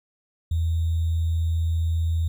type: tone with sample-and-hold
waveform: sine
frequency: 82.41 Hz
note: E2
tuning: in tune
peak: -20 dBFS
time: 0.51-2.28 s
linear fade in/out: 5 ms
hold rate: 3675 Hz
effects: none